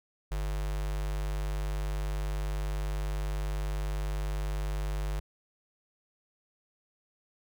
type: tone with notch filter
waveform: square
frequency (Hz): 50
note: G1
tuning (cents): +35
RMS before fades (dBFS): -32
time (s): 0.31-5.2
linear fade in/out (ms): 10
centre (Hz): 260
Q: 1.7
effects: none